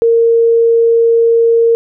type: tone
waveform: sine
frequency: 461.4 Hz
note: A#4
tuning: 18 cents flat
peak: -6 dBFS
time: 0.02-1.75 s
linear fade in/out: 0 ms
effects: none